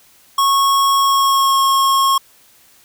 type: tone with pitch glide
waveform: square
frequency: 1100 to 1086.1 Hz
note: C#6 to C#6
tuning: -14 to -36 cents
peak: -12 dBFS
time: 0.38-2.18 s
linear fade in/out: 5 ms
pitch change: -22 cents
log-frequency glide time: 0.98-1.61 s
effects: white hiss -50 dBFS RMS until 2.84 s